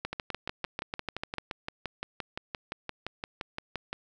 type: two click trains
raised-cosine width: 0.3 ms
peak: -18 / -16 dBFS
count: 23 / 10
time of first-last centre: 0.13-3.93 / 0.05-1.383 s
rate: 5.79 / 6.75 Hz
effects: none